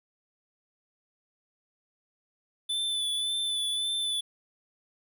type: tone with vibrato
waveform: square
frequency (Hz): 3500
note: A7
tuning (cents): -10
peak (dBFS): -28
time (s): 2.69-4.21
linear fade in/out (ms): 10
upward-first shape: sine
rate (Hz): 1.8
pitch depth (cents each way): 26
effects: none